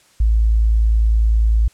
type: tone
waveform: sine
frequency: 55 Hz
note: A1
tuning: in tune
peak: -11 dBFS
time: 0.2-1.68 s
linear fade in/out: 5 ms
effects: white hiss -53 dBFS RMS until 1.73 s + low-pass 9000 Hz 12 dB/octave